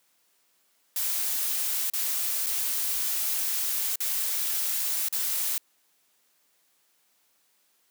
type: noise with dropouts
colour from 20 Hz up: blue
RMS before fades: -28 dBFS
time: 0.96-5.58 s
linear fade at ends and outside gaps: 2 ms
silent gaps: 1.9-1.935 / 2.462-2.466 / 3.958-4.004 / 5.086-5.126 s
effects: white hiss -68 dBFS RMS until 7.9 s + high-pass 200 Hz 12 dB/octave